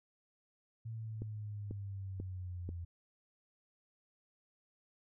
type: linear sweep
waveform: sine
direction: down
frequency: 113.8 to 84.9 Hz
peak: -40 dBFS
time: 0.85-2.85 s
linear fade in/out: 10 ms
type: click train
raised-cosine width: 3 ms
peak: -30 dBFS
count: 4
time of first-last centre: 1.22-2.691 s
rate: 2.04 Hz
effects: none